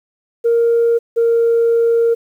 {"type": "tone pair in turn", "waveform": "sine", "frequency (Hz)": [466.2, 463.7], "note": ["A#4", "A#4"], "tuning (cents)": [0, -9], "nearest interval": "unison", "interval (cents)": 9, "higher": "first", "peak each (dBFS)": -9, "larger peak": "neither", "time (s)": [[0.44, 0.99], [1.16, 2.15]], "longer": "second", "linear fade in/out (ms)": 20, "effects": ["tanh soft clip ceiling -7 dBFS", "8-bit"]}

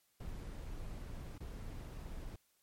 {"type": "noise with dropouts", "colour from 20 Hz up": "brown", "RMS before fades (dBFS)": -45, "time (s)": [0.2, 2.36], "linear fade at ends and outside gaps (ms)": 5, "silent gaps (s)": [1.382, 1.403], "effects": ["white hiss -75 dBFS RMS until 2.62 s", "MP3 64 kbps"]}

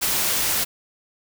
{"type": "noise", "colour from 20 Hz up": "white", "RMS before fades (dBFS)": -22, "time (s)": [0.01, 0.65], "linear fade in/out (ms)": 20, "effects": []}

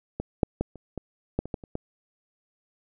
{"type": "clicks", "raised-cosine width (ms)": 2, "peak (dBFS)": [-16, -6, -12, -29, -19, -11, -23, -16, -29, -17], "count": 10, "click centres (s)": [0.2, 0.432, 0.61, 0.757, 0.977, 1.39, 1.456, 1.542, 1.638, 1.754], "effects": []}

